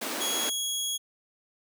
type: high-pass noise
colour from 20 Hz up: pink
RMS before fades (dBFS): -33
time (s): 0.01-0.5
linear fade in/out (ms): 10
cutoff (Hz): 230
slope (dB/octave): 48
type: tone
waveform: 20% pulse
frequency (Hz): 3322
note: G#7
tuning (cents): 0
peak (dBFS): -23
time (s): 0.2-0.98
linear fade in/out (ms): 20
effects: none